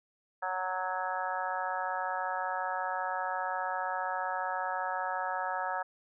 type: harmonic tone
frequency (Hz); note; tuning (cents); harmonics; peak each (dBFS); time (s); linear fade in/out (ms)
185.1; F#3; +1; 3 / 4 / 5 / 6 / 7 / 8 / 9; -41 / -36 / -36 / -48 / -38 / -45 / -39; 0.42-5.83; 10
effects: none